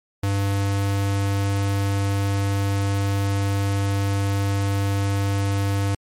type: tone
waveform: square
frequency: 99.3 Hz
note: G2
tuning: 23 cents sharp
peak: -20 dBFS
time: 0.23-5.95 s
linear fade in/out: 5 ms
effects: MP3 64 kbps